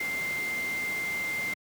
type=tone in noise; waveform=sine; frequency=2093 Hz; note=C7; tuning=in tune; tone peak=-29 dBFS; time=0-1.54 s; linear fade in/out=5 ms; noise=pink; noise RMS=-39 dBFS; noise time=0-1.54 s; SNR=+7 dB; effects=high-pass 150 Hz 12 dB/octave